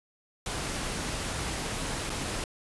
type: noise with dropouts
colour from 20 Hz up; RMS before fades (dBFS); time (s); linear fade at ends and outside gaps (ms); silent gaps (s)
pink; -33; 0.46-2.44; 2; 2.096-2.101
effects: resampled to 24000 Hz